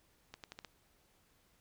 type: accelerating click train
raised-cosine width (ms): 0.2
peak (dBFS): -29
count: 5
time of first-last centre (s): 0.34-0.648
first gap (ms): 98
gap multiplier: 0.84
effects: pink hiss -71 dBFS RMS until 1.6 s